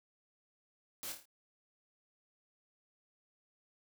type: noise with echo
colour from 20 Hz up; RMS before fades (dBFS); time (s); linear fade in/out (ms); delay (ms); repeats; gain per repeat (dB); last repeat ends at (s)
white; -43; 1.03-1.12; 0; 27; 5; -5; 1.255
effects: none